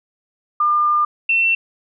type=tone pair in turn; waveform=sine; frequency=1202 / 2698 Hz; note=D6 / E7; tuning=+40 / +40 cents; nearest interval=octave + major second; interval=1400 cents; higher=second; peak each=-13 dBFS; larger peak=neither; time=0.6-1.05 / 1.29-1.55 s; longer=first; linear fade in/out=5 ms; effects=none